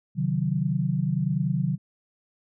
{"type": "chord", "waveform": "sine", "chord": "C diminished", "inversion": "none", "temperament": "equal with one note detuned", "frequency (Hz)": [134.18, 155.56, 185], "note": ["C3", "Eb3", "Gb3"], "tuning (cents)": [44, 0, 0], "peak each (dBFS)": [-27, -26, -27], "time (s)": [0.15, 1.78], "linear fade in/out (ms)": 50, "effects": []}